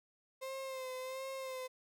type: tone with vibrato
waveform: 35% pulse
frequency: 523.3 Hz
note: C5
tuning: in tune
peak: -39 dBFS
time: 0.41-1.68 s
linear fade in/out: 20 ms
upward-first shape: sine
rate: 1.4 Hz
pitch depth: 38 cents each way
effects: none